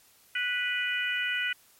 harmonic tone, 492.4 Hz, B4, 5 cents flat, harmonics 3 / 4 / 5 / 6, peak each -31 / -32 / -33 / -34 dBFS, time 0.35-1.53 s, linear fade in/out 5 ms, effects white hiss -60 dBFS RMS until 1.79 s + MP3 64 kbps

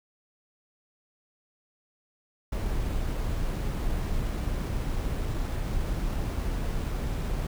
brown noise with sample-and-hold, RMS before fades -29 dBFS, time 2.52-7.47 s, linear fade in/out 5 ms, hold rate 11025 Hz, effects none

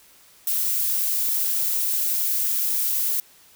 violet noise, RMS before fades -23 dBFS, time 0.47-3.2 s, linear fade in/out 2 ms, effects white hiss -53 dBFS RMS until 3.55 s

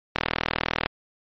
click train, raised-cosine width 0.3 ms, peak -4 dBFS, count 29, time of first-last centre 0.16-0.86 s, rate 40 Hz, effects low-pass 4000 Hz 12 dB/octave + MP3 32 kbps

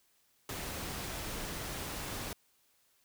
pink noise, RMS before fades -40 dBFS, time 0.49-2.33 s, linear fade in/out 2 ms, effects white hiss -71 dBFS RMS until 3.04 s

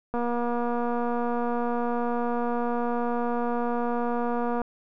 click train, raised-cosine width 1 ms, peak -16 dBFS, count 1071, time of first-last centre 0.14-4.617 s, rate 239 Hz, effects none

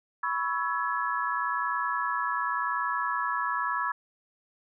sine chord, C# minor seventh, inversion third, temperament equal with one note detuned, 987.8 / 1108.7 / 1318.5 / 1689.3 Hz, B5 / C#6 / E6 / G#6, 0 / 0 / 0 / +29 cents, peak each -32 dBFS, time 0.23-3.92 s, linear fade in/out 5 ms, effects none

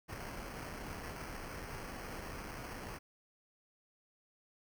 pink noise with sample-and-hold, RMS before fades -45 dBFS, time 0.08-2.99 s, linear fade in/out 20 ms, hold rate 3675 Hz, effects none

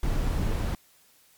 brown noise, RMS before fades -26 dBFS, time 0.03-0.75 s, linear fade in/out 2 ms, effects white hiss -60 dBFS RMS until 1.37 s + MP3 96 kbps

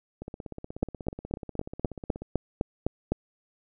two click trains, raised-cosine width 2 ms, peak -11 / -24 dBFS, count 10 / 34, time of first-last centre 0.83-3.12 / 0.22-2.22 s, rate 3.93 / 16.5 Hz, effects none

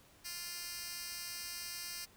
10% pulse tone with high-pass filter, 349.2 Hz, F4, in tune, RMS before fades -44 dBFS, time 0.24-2.06 s, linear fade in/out 20 ms, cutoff 4000 Hz, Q 0.89, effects pink hiss -63 dBFS RMS until 2.16 s

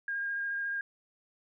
sine tone with vibrato, 1617 Hz, G#6, 47 cents flat, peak -31 dBFS, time 0.08-0.81 s, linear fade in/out 2 ms, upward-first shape square, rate 14 Hz, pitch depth 8 cents each way, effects none

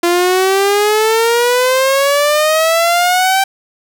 sawtooth exponential sweep, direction up, 342.7 to 782 Hz, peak -6 dBFS, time 0.03-3.44 s, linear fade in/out 5 ms, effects none

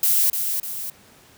violet noise with echo, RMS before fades -18 dBFS, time 0.03-0.3 s, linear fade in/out 2 ms, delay 300 ms, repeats 2, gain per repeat -6 dB, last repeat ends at 0.9 s, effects pink hiss -51 dBFS RMS until 1.37 s + high-pass 80 Hz 12 dB/octave

